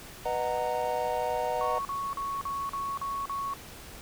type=chord; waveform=triangle; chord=B major seventh; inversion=none; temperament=just; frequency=493.9 / 617.4 / 740.8 / 926 Hz; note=B4 / D#5 / F#5 / A#5; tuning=0 / -14 / +2 / -12 cents; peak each=-31 dBFS; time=0.25-1.79 s; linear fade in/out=10 ms
type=tone bursts; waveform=sine; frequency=1108.7 Hz; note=C#6; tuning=in tune; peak=-30 dBFS; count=7; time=1.61-3.536 s; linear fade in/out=0 ms; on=240 ms; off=41 ms
effects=pink hiss -46 dBFS RMS until 4.01 s

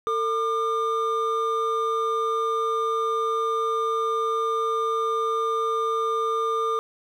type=tone pair together; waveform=triangle; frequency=449.5 / 1200 Hz; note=A4 / D6; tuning=+37 / +37 cents; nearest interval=octave + perfect fourth; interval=1700 cents; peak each=-24 / -22 dBFS; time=0.07-6.79 s; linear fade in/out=0 ms; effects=none

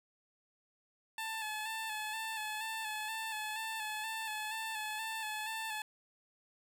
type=tone with vibrato; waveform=15% pulse; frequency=873 Hz; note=A5; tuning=14 cents flat; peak=-31 dBFS; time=1.18-5.82 s; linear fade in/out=2 ms; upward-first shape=square; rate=2.1 Hz; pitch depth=30 cents each way; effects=none

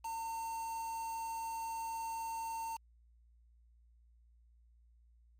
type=tone with quantisation; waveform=triangle; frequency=906 Hz; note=A#5; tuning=50 cents flat; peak=-36 dBFS; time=0.04-2.77 s; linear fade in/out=10 ms; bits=8; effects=added 58 Hz sine -62 dBFS peak until 5.39 s + MP3 64 kbps

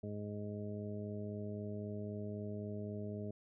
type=harmonic tone; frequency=103.83 Hz; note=G#2; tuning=in tune; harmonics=1 / 2 / 3 / 4 / 5 / 6; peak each=-44 / -44 / -52 / -47 / -59 / -50 dBFS; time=0.03-3.31 s; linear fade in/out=5 ms; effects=none

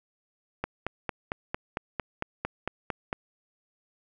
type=click train; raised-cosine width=0.5 ms; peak=-14 dBFS; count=12; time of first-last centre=0.64-3.129 s; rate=4.42 Hz; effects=none

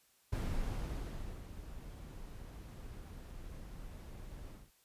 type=noise with ADSR envelope; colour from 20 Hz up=brown; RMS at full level=-35 dBFS; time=0.32-4.71 s; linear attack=9 ms; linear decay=1100 ms; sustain=-13 dB; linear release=200 ms; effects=white hiss -70 dBFS RMS until 4.84 s + resampled to 32000 Hz

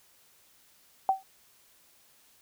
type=tone with exponential decay; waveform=sine; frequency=769 Hz; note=G5; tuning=33 cents flat; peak=-17 dBFS; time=1.09-1.23 s; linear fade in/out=1 ms; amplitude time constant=30 ms; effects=white hiss -62 dBFS RMS until 2.41 s

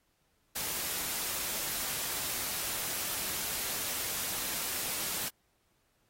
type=noise; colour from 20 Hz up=white; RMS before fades=-35 dBFS; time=0.55-5.29 s; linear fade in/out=10 ms; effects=pink hiss -74 dBFS RMS until 6.09 s + AAC 48 kbps

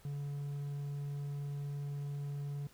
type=tone; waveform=triangle; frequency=142.9 Hz; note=D3; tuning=47 cents flat; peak=-35 dBFS; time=0.05-2.67 s; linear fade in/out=2 ms; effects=pink hiss -63 dBFS RMS until 2.73 s

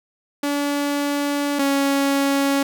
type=tone pair in turn; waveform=sawtooth; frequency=286.8 / 277.7 Hz; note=D4 / C#4; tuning=-41 / +3 cents; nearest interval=minor second; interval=56 cents; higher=first; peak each=-16 / -13 dBFS; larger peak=second; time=0.43-1.59 / 1.59-2.63 s; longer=first; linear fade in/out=5 ms; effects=none

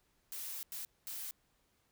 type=noise bursts at uneven times; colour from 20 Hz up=blue; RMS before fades=-43 dBFS; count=3; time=0.32-0.63 / 0.72-0.85 / 1.07-1.31 s; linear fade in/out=0 ms; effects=pink hiss -75 dBFS RMS until 1.91 s

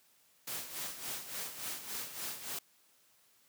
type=noise with tremolo; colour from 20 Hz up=white; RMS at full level=-39 dBFS; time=0.47-2.59 s; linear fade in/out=5 ms; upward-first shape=sine; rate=3.5 Hz; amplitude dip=65%; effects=white hiss -68 dBFS RMS until 3.48 s + high-pass 100 Hz 12 dB/octave

